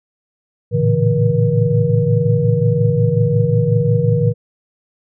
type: tone cluster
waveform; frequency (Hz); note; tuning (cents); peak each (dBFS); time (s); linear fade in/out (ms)
sine; 110.5 / 116.1 / 141.3 / 163.2 / 479.5; A2 / A#2 / C#3 / E3 / A#4; +8 / -7 / +34 / -17 / +49; -18; 0.71-4.34; 50
effects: none